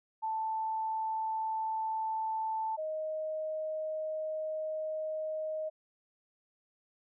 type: tone pair in turn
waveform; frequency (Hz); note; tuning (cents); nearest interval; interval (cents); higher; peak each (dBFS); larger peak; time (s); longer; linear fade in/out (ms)
sine; 882 / 624.9; A5 / D#5; +4 / +7; tritone; 597; first; -31 / -33; first; 0.22-2.77 / 2.77-5.7; second; 20
effects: none